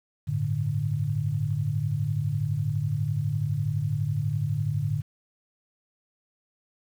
sine chord, G suspended second, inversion none, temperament equal, 98 / 110 / 146.83 Hz, G2 / A2 / D3, 0 / 0 / 0 cents, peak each -32 / -28 / -27 dBFS, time 0.27-5.02 s, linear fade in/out 20 ms, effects 9-bit

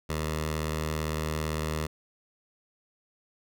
10% pulse tone with notch filter, 77.78 Hz, D#2, in tune, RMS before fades -31 dBFS, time 0.09-1.87 s, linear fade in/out 10 ms, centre 280 Hz, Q 1.5, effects none

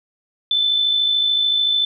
sine tone with amplitude modulation, 3520 Hz, A7, in tune, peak -13 dBFS, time 0.51-1.85 s, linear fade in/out 2 ms, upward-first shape sine, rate 53.6 Hz, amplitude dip 40%, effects none

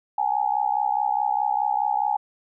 sine tone with amplitude modulation, 830.6 Hz, G#5, in tune, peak -16 dBFS, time 0.18-2.17 s, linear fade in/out 5 ms, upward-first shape sine, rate 64.8 Hz, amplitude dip 95%, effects none

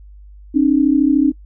sine tone pair together, 270 / 303.5 Hz, C#4 / D#4, -45 / -43 cents, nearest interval major second, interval 202 cents, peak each -13 dBFS, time 0.54-1.32 s, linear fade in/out 20 ms, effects noise-tail reverb RT60 0.1 s tail -24 dB re dry + added 50 Hz sine -37 dBFS peak until 1.45 s

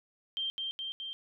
sine tone with echo, 3159 Hz, G7, 13 cents sharp, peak -31 dBFS, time 0.37-0.5 s, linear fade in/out 0 ms, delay 210 ms, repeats 3, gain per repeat -2 dB, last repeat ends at 1.13 s, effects none

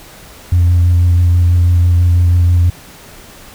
sine tone with vibrato, 87.31 Hz, F2, in tune, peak -5 dBFS, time 0.52-2.7 s, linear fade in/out 5 ms, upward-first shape sine, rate 6.1 Hz, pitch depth 19 cents each way, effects tanh soft clip ceiling -4 dBFS + pink hiss -37 dBFS RMS until 3.54 s

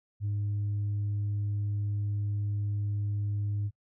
sine tone, 102.7 Hz, G#2, 19 cents flat, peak -26 dBFS, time 0.2-3.71 s, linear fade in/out 50 ms, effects noise-tail reverb RT60 0.1 s tail -25 dB re dry + tanh soft clip ceiling -26 dBFS

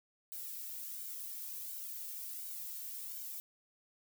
violet noise with flanger, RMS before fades -44 dBFS, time 0.32-3.4 s, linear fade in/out 0 ms, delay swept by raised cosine 1.3 to 2.23 ms, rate 1.4 Hz, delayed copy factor +0.85, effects none

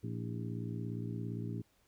harmonic tone with a mistuned harmonic, 57.4 Hz, A#1, 26 cents flat, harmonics 2 / 3 / 4 / 5 / 6 / 7, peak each -39 / -43 / -45 / -47 / -49 / -50 dBFS, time 0.03-1.62 s, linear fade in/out 10 ms, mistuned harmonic 6, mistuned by -100 cents, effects pink hiss -72 dBFS RMS until 1.87 s

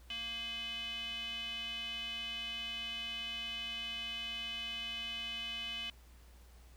square tone with band-pass filter, 231.2 Hz, A#3, 14 cents flat, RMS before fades -41 dBFS, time 0.1-5.9 s, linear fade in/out 2 ms, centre 2900 Hz, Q 9.8, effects added 60 Hz sine -56 dBFS peak until 6.76 s + pink hiss -65 dBFS RMS until 6.76 s

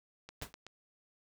click train, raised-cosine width 0.2 ms, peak -30 dBFS, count 4, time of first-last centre 0.29-0.666 s, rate 7.97 Hz
pink noise with exponential decay, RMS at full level -37 dBFS, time 0.42-0.53 s, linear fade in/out 1 ms, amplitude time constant 23 ms
effects none

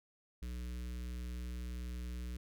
square tone with notch filter, 60.7 Hz, B1, 29 cents flat, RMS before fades -42 dBFS, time 0.42-2.37 s, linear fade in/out 5 ms, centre 780 Hz, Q 0.51, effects none

